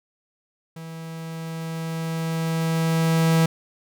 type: tone with level ramp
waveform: 45% pulse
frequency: 163 Hz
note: E3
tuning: 19 cents flat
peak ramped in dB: -35 to -15 dBFS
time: 0.76-3.46 s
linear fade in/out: 5 ms
effects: none